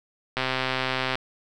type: click train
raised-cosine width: 0.3 ms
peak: -9 dBFS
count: 103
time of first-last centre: 0.37-1.155 s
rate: 130 Hz
effects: none